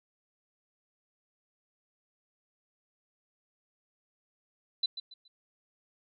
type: tone with echo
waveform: sine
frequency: 4000 Hz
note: B7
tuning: 21 cents sharp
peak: -25 dBFS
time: 4.83-4.86 s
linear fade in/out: 5 ms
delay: 140 ms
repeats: 3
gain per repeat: -11 dB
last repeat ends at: 5.28 s
effects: none